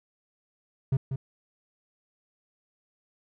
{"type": "tone with echo", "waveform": "triangle", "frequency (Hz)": 133.5, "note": "C3", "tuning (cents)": 35, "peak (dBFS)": -19, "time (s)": [0.92, 0.97], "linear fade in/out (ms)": 5, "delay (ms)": 190, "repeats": 1, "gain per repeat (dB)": -7, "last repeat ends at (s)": 1.16, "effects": []}